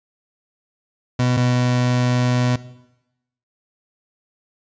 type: tone pair in turn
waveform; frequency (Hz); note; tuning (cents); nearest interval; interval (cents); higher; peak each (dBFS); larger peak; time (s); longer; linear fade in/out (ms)
30% pulse; 124.5 / 124.03; B2 / B2; +14 / +8; unison; 6; first; -13; neither; 1.19-1.37 / 1.37-2.56; second; 5
effects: noise-tail reverb RT60 0.9 s tail -17 dB re dry + resampled to 16000 Hz